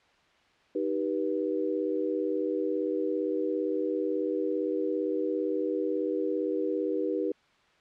sine chord, Eb augmented, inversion none, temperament just, 311.1 / 388.9 / 486.1 Hz, Eb4 / G4 / B4, 0 / -14 / -28 cents, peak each -31 dBFS, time 0.75-7.32 s, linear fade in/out 5 ms, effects white hiss -63 dBFS RMS until 7.8 s + low-pass 3000 Hz 12 dB/octave

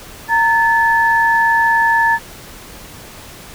sine tone pair together, 920 / 1736.7 Hz, A#5 / A6, -23 / -23 cents, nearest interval major seventh, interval 1100 cents, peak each -13 dBFS, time 0.28-2.19 s, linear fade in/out 50 ms, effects pink hiss -36 dBFS RMS until 3.54 s

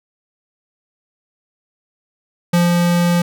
square tone with ADSR envelope, 173.8 Hz, F3, 8 cents flat, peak -11 dBFS, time 2.53-3.22 s, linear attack 8 ms, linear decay 160 ms, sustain -2 dB, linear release 5 ms, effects none

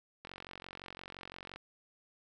click train, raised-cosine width 0.3 ms, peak -29 dBFS, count 61, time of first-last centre 0.25-1.56 s, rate 45.8 Hz, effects none

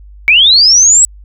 sine linear sweep, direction up, 2217 to 7902 Hz, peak -3 dBFS, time 0.28-1.05 s, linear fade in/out 0 ms, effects added 50 Hz sine -32 dBFS peak until 1.24 s

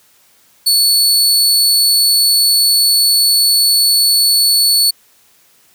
sawtooth tone, 4435 Hz, C#8, in tune, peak -6 dBFS, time 0.66-4.91 s, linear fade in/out 10 ms, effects white hiss -51 dBFS RMS until 5.74 s + high-pass 60 Hz 12 dB/octave

